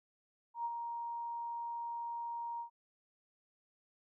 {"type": "tone with ADSR envelope", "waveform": "sine", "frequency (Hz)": 938, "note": "A#5", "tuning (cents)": 11, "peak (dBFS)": -33, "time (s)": [0.54, 2.7], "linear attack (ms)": 110, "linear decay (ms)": 39, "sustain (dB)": -5, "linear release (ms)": 100, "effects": []}